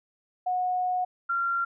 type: tone pair in turn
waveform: sine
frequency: 730 / 1378.1 Hz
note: F#5 / F6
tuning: -24 / -23 cents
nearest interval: major seventh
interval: 1101 cents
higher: second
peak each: -24 dBFS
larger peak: neither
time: 0.46-1.05 / 1.29-1.65 s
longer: first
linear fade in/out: 10 ms
effects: none